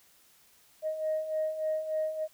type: beating tone pair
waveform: sine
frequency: 622.3 / 625.7 Hz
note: D#5 / D#5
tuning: 0 / +10 cents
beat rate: 3.4 Hz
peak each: -35 / -29 dBFS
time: 0.82-2.28 s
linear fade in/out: 50 ms
effects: tanh soft clip ceiling -23 dBFS + white hiss -62 dBFS RMS until 2.33 s